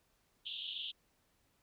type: band-pass noise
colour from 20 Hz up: pink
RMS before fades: -43 dBFS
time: 0.45-0.92 s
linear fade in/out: 20 ms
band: 2900 to 3700 Hz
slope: 96 dB/octave
effects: pink hiss -75 dBFS RMS until 1.62 s